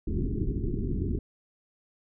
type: low-pass noise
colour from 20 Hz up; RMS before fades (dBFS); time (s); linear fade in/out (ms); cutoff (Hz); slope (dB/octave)
pink; -29; 0.07-1.19; 2; 410; 96
effects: none